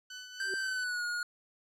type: tone with tremolo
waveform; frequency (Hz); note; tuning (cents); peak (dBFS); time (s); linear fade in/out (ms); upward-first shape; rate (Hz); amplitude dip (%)
15% pulse; 1499; F#6; +22; -35; 0.1-0.84; 5; triangle; 4; 50
type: tone with exponential growth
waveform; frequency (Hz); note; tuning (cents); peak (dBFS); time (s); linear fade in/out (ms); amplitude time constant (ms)
sine; 381.1; G4; -49; -34; 0.4-0.54; 1; 30
type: tone with pitch glide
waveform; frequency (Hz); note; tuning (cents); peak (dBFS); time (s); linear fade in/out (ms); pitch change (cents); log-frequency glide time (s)
square; 1568 to 1437.9; G6 to F#6; 0 to -50; -33; 0.4-1.23; 2; -150; 0.57-1.04
effects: low-pass 9000 Hz 12 dB/octave